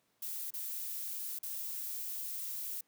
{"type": "noise with dropouts", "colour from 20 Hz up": "violet", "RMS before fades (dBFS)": -40, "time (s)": [0.22, 2.81], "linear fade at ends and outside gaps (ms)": 5, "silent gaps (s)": [[0.506, 0.537], [1.389, 1.43]], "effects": ["pink hiss -75 dBFS RMS until 2.87 s", "high-pass 150 Hz 12 dB/octave"]}